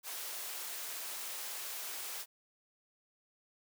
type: high-pass noise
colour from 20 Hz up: white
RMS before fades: -42 dBFS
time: 0.03-2.26 s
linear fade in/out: 50 ms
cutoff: 480 Hz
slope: 12 dB/octave
effects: none